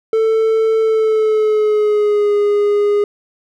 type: tone with pitch glide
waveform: triangle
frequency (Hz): 443.8 to 411.7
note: A4 to G#4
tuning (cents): +15 to -15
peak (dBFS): -9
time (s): 0.13-3.04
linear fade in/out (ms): 2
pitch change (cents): -130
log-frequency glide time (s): 0.8-2.34
effects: none